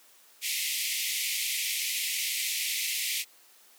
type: band-pass noise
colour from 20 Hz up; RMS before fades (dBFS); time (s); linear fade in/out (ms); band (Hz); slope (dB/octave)
pink; -31; 0.41-3.25; 50; 2000 to 16000; 96
effects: white hiss -58 dBFS RMS until 3.78 s + high-pass 300 Hz 12 dB/octave